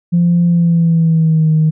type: tone with pitch glide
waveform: sine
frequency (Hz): 172.7 to 156.55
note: F3 to D#3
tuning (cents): -19 to +11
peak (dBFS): -7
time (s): 0.12-1.71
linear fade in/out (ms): 20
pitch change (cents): -170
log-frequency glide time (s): 0.46-1.51
effects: tanh soft clip ceiling -4 dBFS